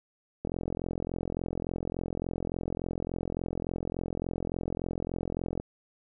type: click train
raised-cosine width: 2 ms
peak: -19 dBFS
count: 225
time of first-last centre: 0.45-5.599 s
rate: 43.5 Hz
effects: none